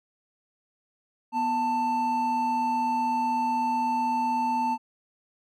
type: tone pair together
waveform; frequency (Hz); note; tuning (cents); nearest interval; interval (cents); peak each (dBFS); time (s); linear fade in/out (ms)
triangle; 244.9 / 888; B3 / A5; -14 / +16; octave + minor seventh; 2230; -29 / -22; 1.32-4.78; 50
effects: none